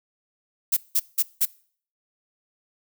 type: noise bursts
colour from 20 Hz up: violet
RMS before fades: -20 dBFS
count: 4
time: 0.72-1.456 s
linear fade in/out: 10 ms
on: 49 ms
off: 180 ms
effects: noise-tail reverb RT60 0.5 s tail -23 dB re dry